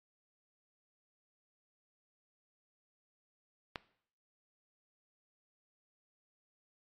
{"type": "click", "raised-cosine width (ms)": 0.3, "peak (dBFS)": -21, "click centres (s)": 3.758, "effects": ["noise-tail reverb RT60 0.6 s tail -18 dB re dry", "MP3 96 kbps"]}